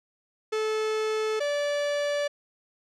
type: tone pair in turn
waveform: 45% pulse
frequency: 434.6 / 580.1 Hz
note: A4 / D5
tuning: -21 / -21 cents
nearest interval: perfect fourth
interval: 500 cents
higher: second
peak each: -25 dBFS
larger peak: neither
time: 0.52-1.4 / 1.4-2.28 s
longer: neither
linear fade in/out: 10 ms
effects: low-pass 6000 Hz 12 dB/octave